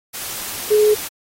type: tone in noise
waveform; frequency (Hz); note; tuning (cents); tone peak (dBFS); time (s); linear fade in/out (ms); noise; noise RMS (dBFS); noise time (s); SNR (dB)
sine; 423.3; G#4; +33; -10; 0.7-0.95; 20; white; -28; 0.13-1.09; +15
effects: AAC 48 kbps